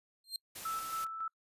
40% pulse tone with exponential growth, 4186 Hz, C8, in tune, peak -31 dBFS, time 0.24-0.36 s, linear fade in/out 2 ms, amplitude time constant 26 ms
white noise, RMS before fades -45 dBFS, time 0.55-1.05 s, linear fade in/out 10 ms
sine tone with tremolo, 1318.5 Hz, E6, in tune, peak -34 dBFS, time 0.65-1.28 s, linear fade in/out 5 ms, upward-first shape square, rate 3.6 Hz, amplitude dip 45%
effects noise-tail reverb RT60 0.1 s tail -26 dB re dry + resampled to 32000 Hz

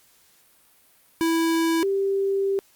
square / sine tone pair in turn, 328.9 / 392.4 Hz, E4 / G4, -4 / +2 cents, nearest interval minor third, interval 306 cents, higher second, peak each -20 dBFS, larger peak neither, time 1.21-1.83 / 1.83-2.59 s, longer second, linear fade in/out 0 ms, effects white hiss -58 dBFS RMS until 2.75 s + Opus 48 kbps

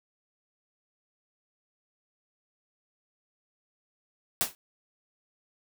white noise with exponential decay, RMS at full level -22 dBFS, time 4.41-4.55 s, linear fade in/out 0 ms, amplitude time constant 30 ms, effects none

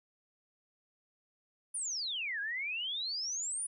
sine exponential two-way sweep, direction down then up, 9956 to 1600 to 9956 Hz, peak -34 dBFS, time 1.74-3.67 s, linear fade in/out 10 ms, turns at 2.4 s, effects none

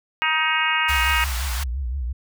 harmonic tone, 314.9 Hz, D#4, 21 cents sharp, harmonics 3 / 4 / 5 / 6 / 7 / 8 / 9, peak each -26 / -26 / -26 / -26 / -26 / -26 / -26 dBFS, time 0.22-1.24 s, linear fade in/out 0 ms
pink high-pass noise, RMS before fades -31 dBFS, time 0.88-1.64 s, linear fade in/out 10 ms, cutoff 860 Hz, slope 24 dB/octave
sine tone with vibrato, 64.3 Hz, C2, 30 cents flat, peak -23 dBFS, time 0.89-2.13 s, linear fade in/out 10 ms, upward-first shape triangle, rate 5.8 Hz, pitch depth 200 cents each way
effects none

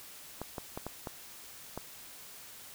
clicks, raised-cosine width 1 ms, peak -23 dBFS, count 6, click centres 0.416 / 0.582 / 0.775 / 0.866 / 1.072 / 1.776 s, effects white hiss -50 dBFS RMS until 2.74 s

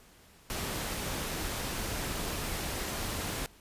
pink noise, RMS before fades -35 dBFS, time 0.5-3.46 s, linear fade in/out 0 ms, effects pink hiss -58 dBFS RMS until 3.6 s + resampled to 32000 Hz

